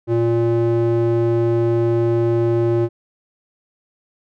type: tone with band-pass filter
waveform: square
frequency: 116.6 Hz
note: A#2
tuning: 1 cent sharp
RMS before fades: -17 dBFS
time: 0.07-2.89 s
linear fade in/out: 50 ms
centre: 330 Hz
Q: 1.8
effects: none